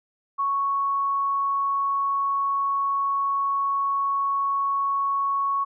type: tone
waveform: sine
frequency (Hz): 1108.7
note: C#6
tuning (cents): 0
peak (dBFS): -21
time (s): 0.38-5.65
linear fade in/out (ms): 20
effects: none